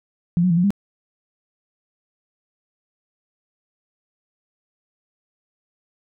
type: tone with pitch steps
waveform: sine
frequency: 172.4 / 182.8 / 167.1 / 177.1 / 201.2 Hz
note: F3 / F#3 / E3 / F3 / G3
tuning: -22 / -21 / +24 / +24 / +45 cents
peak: -14 dBFS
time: 0.37-0.705 s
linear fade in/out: 0 ms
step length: 67 ms
effects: none